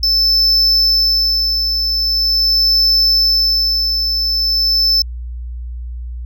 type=tone with tremolo; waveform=triangle; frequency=5274 Hz; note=E8; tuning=in tune; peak=-8 dBFS; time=0.03-5.02 s; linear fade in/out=2 ms; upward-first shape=sine; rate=0.43 Hz; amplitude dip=45%; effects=added 60 Hz sine -23 dBFS peak until 6.25 s